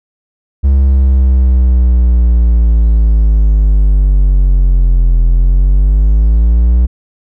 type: linear two-way sweep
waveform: triangle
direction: down then up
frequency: 68.4 to 41.82 to 61.1 Hz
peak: -3 dBFS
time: 0.63-6.87 s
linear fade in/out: 20 ms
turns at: 5.25 s
effects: none